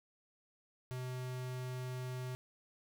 square tone, 127.1 Hz, C3, 50 cents flat, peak -40 dBFS, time 0.91-2.35 s, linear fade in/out 0 ms, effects none

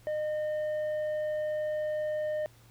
triangle tone with tanh clipping, 610 Hz, D#5, 34 cents flat, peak -30 dBFS, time 0.07-2.46 s, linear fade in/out 0 ms, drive 9 dB, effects added 116 Hz sine -56 dBFS peak until 2.7 s + pink hiss -61 dBFS RMS until 2.7 s

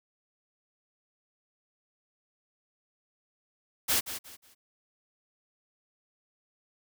white noise with echo, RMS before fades -26 dBFS, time 3.88-4.01 s, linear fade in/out 20 ms, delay 180 ms, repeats 3, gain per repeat -11 dB, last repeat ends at 4.55 s, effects none

